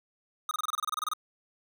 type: tone bursts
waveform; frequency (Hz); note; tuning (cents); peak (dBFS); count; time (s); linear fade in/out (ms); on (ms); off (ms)
square; 1244.5; D#6; 0; -29; 14; 0.49-1.135; 2; 21; 27
effects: none